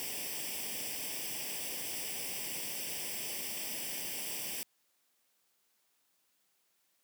white noise with comb filter, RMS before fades -39 dBFS, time 0-4.63 s, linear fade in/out 0 ms, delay 0.37 ms, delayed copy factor +0.8, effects white hiss -75 dBFS RMS until 7.03 s + high-pass 150 Hz 12 dB/octave

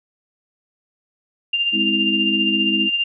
sine tone with tremolo, 2794 Hz, F7, in tune, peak -15 dBFS, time 1.53-3.04 s, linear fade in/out 5 ms, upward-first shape sine, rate 15 Hz, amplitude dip 50%
sine chord, Ab augmented, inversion none, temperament just, 207.7 / 259.6 / 324.5 Hz, Ab3 / C4 / E4, 0 / -13 / -27 cents, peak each -23 / -27 / -23 dBFS, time 1.72-2.9 s, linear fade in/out 50 ms
effects none

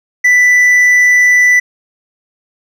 sine tone with hard clipping, 1981 Hz, B6, 5 cents sharp, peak -6 dBFS, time 0.24-1.6 s, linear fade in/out 10 ms, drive 3 dB, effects none

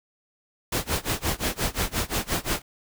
pink noise with tremolo, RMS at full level -24 dBFS, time 0.72-2.62 s, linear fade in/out 5 ms, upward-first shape sine, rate 5.7 Hz, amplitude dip 95%, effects none

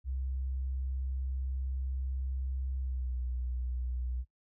sine tone with pitch glide, 65.41 to 61.95 Hz, C2 to B1, 0 to +6 cents, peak -32 dBFS, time 0.04-4.25 s, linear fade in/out 50 ms, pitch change -94 cents, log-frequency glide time 2.78-3.18 s, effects noise-tail reverb RT60 0.1 s tail -20 dB re dry

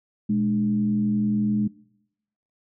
sine tone with frequency modulation, 209.7 Hz, G#3, 17 cents sharp, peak -19 dBFS, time 0.29-1.68 s, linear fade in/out 10 ms, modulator 88.7 Hz, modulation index 0.5, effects noise-tail reverb RT60 0.9 s tail -24 dB re dry

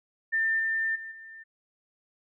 sine tone with level steps, 1795 Hz, A6, 34 cents sharp, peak -23 / -25 / -37 / -43 dBFS, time 0.32-1.44 s, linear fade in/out 20 ms, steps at 0.59 / 0.95 / 1.11 s, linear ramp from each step 10 ms, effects none

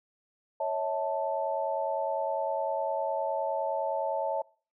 sine chord, A major, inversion first, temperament equal with one note detuned, 554.4 / 644.2 / 880 Hz, C#5 / E5 / A5, 0 / -40 / 0 cents, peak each -32 dBFS, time 0.6-4.42 s, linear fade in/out 5 ms, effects noise-tail reverb RT60 0.4 s tail -23 dB re dry

